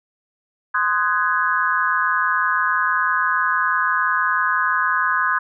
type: chord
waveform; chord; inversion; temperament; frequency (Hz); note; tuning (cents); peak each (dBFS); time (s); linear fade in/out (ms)
sine; Ab dominant seventh; first; just; 1038.3 / 1245.9 / 1495.1 / 1661.2; C6 / Eb6 / Gb6 / Ab6; -14 / +2 / +18 / 0; -22; 0.74-5.39; 10
effects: none